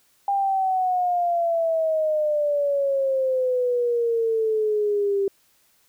sine exponential sweep, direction down, 802 to 392 Hz, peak -19 dBFS, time 0.28-5.28 s, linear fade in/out 2 ms, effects white hiss -62 dBFS RMS until 5.88 s

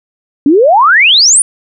sine exponential sweep, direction up, 267 to 10020 Hz, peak -3 dBFS, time 0.46-1.42 s, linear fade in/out 2 ms, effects none

